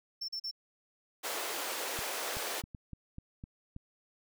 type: tone bursts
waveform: triangle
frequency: 5390 Hz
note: E8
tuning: 38 cents sharp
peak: -34 dBFS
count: 3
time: 0.21-0.513 s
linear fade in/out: 10 ms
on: 75 ms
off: 39 ms
type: high-pass noise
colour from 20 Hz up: pink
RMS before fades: -37 dBFS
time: 1.23-2.62 s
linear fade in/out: 20 ms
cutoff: 390 Hz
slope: 24 dB/octave
type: clicks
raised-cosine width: 5 ms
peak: -31 dBFS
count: 8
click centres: 1.99 / 2.369 / 2.639 / 2.748 / 2.933 / 3.184 / 3.439 / 3.764 s
effects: none